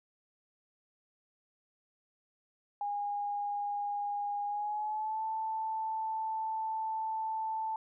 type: tone with pitch glide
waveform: sine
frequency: 818 to 881.8 Hz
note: G#5 to A5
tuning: -26 to +4 cents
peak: -32 dBFS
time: 2.81-7.76 s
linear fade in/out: 2 ms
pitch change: +130 cents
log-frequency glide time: 4.46-5.24 s
effects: none